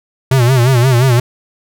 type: tone with vibrato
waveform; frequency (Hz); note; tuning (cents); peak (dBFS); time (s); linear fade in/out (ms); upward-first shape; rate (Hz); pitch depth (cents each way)
square; 125.9; B2; +34; -8; 0.31-1.2; 5; sine; 5.7; 120
effects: none